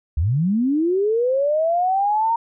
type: linear sweep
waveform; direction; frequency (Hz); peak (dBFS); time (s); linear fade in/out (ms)
sine; up; 65.6 to 932.3; -16; 0.17-2.36; 5
effects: none